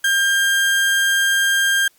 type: tone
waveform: 35% pulse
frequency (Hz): 1599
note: G6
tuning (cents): +34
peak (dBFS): -13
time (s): 0.04-1.88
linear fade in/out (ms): 5
effects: white hiss -57 dBFS RMS until 1.98 s + Opus 48 kbps